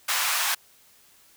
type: high-pass noise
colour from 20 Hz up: pink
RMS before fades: -25 dBFS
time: 0.08-0.55 s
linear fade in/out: 10 ms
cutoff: 920 Hz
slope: 24 dB/octave
effects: white hiss -57 dBFS RMS until 1.36 s